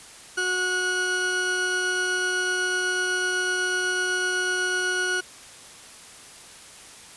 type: tone pair together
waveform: 40% pulse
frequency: 367 / 1460 Hz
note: F#4 / F#6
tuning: -14 / -24 cents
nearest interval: 2 octaves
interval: 2390 cents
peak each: -29 / -23 dBFS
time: 0.37-5.21 s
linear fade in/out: 10 ms
effects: white hiss -45 dBFS RMS until 7.16 s + resampled to 24000 Hz